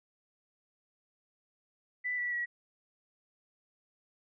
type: tone with pitch steps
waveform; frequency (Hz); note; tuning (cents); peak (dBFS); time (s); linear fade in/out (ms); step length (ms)
sine; 1986 / 1954.1 / 1922.8; B6 / B6 / B6; +9 / -19 / -47; -31; 2.04-2.46; 20; 140
effects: none